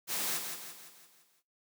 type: noise with echo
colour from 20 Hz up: white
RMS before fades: -34 dBFS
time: 0.07-0.41 s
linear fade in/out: 50 ms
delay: 170 ms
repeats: 6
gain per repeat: -6 dB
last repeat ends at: 1.43 s
effects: noise-tail reverb RT60 0.3 s tail -21 dB re dry + high-pass 150 Hz 12 dB/octave